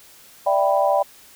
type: chord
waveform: sine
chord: E minor seventh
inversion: third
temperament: equal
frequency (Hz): 587.3 / 659.3 / 784 / 987.8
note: D5 / E5 / G5 / B5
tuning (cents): 0 / 0 / 0 / 0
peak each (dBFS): -19 / -23 / -20 / -24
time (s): 0.46-1.03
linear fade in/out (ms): 10
effects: white hiss -48 dBFS RMS until 1.35 s